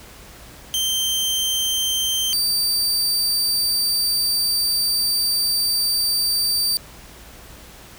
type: tone pair in turn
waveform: sawtooth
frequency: 3133 / 4646 Hz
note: G7 / D8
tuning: -2 / -20 cents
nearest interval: perfect fifth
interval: 682 cents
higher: second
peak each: -16 / -15 dBFS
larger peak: second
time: 0.74-2.33 / 2.33-6.77 s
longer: second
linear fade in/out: 0 ms
effects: added 56 Hz sine -47 dBFS peak until 7.98 s + pink hiss -43 dBFS RMS until 7.98 s